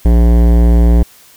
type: tone with hard clipping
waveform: sine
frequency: 58.27 Hz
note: A#1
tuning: in tune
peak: -7 dBFS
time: 0.05-1.03 s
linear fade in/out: 5 ms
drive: 17 dB
effects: white hiss -43 dBFS RMS until 1.36 s